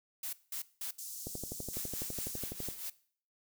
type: noise bursts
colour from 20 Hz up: blue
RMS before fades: -39 dBFS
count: 3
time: 0.23-0.91 s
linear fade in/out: 5 ms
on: 100 ms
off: 190 ms
type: high-pass noise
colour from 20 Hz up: pink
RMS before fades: -44 dBFS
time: 0.98-2.39 s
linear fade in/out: 10 ms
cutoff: 5900 Hz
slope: 24 dB/octave
type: click train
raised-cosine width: 2 ms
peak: -27 dBFS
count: 18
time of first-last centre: 1.27-2.687 s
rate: 12 Hz
type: noise with tremolo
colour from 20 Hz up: blue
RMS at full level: -39 dBFS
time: 1.73-2.9 s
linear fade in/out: 5 ms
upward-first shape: triangle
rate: 4.6 Hz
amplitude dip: 70%
effects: noise-tail reverb RT60 0.5 s tail -19 dB re dry